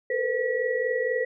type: tone cluster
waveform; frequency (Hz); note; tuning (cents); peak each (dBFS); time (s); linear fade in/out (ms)
sine; 443.1 / 462.8 / 507 / 1932; A4 / A#4 / B4 / B6; +12 / -13 / +45 / -39; -32 / -30 / -26 / -30; 0.1-1.25; 5
effects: none